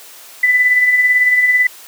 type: tone with tremolo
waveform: sine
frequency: 1993 Hz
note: B6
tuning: 15 cents sharp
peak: -7 dBFS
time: 0.43-1.67 s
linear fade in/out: 5 ms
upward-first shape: sine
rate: 18 Hz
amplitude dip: 45%
effects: white hiss -38 dBFS RMS until 1.87 s + high-pass 400 Hz 12 dB/octave